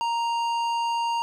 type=tone with tanh clipping; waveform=sine; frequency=932.3 Hz; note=A#5; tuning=in tune; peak=-25 dBFS; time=0.01-1.22 s; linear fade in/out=0 ms; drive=13 dB; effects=none